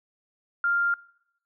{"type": "tone", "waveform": "sine", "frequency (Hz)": 1396.9, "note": "F6", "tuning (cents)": 0, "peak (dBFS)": -21, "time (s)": [0.64, 0.94], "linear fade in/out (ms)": 2, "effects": ["noise-tail reverb RT60 0.8 s tail -23 dB re dry"]}